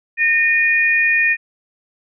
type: tone pair together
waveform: sine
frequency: 1835.4 / 2450 Hz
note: A#6 / D#7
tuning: -27 / -27 cents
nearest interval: perfect fourth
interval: 500 cents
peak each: -15 dBFS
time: 0.17-1.37 s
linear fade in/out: 50 ms
effects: none